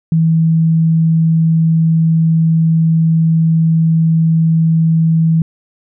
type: tone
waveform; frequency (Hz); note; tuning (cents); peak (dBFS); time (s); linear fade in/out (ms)
sine; 162.4; E3; -26; -8; 0.12-5.42; 2
effects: none